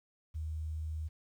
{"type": "tone", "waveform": "sine", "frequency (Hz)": 78.4, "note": "D#2", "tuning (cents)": 14, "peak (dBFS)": -35, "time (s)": [0.34, 1.09], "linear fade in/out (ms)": 20, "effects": ["11-bit"]}